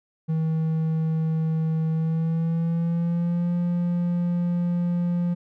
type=tone with pitch glide; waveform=triangle; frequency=160 to 174.48 Hz; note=D#3 to F3; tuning=+49 to -1 cents; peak=-19 dBFS; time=0.28-5.35 s; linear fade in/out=20 ms; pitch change=+150 cents; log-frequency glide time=1.91-3.54 s; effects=none